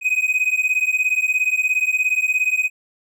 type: beating tone pair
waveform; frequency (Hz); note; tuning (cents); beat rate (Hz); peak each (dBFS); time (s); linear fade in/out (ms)
triangle; 2500 / 2517; D#7 / D#7; +8 / +19; 17; -18; 0.01-2.7; 50
effects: none